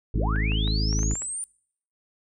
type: harmonic tone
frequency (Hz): 53.2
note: G#1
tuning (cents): +42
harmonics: 1 / 2 / 3 / 4 / 5 / 6 / 8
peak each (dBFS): -23 / -29 / -33 / -35 / -37 / -39 / -41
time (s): 0.14-1.14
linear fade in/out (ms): 5
type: linear sweep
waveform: sine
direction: up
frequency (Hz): 55 to 9300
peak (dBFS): -29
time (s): 0.15-1.44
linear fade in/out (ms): 0
type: clicks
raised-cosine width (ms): 0.5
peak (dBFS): -25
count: 9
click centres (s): 0.36 / 0.519 / 0.677 / 0.928 / 0.991 / 1.031 / 1.112 / 1.155 / 1.22
effects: noise-tail reverb RT60 0.6 s tail -24 dB re dry